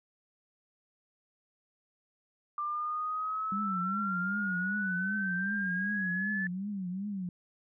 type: exponential sweep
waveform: sine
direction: up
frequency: 1184 to 1746 Hz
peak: -31 dBFS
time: 2.58-6.47 s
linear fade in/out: 2 ms
type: tone with vibrato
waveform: sine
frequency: 192.3 Hz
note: G3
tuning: 33 cents flat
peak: -33 dBFS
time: 3.52-7.29 s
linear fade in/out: 2 ms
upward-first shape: triangle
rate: 2.6 Hz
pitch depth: 160 cents each way
effects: none